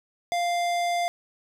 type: tone with hard clipping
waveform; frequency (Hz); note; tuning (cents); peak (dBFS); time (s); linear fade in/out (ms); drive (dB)
sine; 697; F5; -4; -25; 0.32-1.08; 0; 18
effects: none